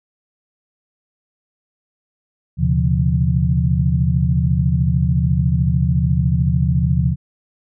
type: tone cluster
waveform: sine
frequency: 76.7 / 125.5 / 139.3 / 171.8 Hz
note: D#2 / B2 / C#3 / F3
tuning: -24 / +28 / +9 / -28 cents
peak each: -19 dBFS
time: 2.57-7.16 s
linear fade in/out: 50 ms
effects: none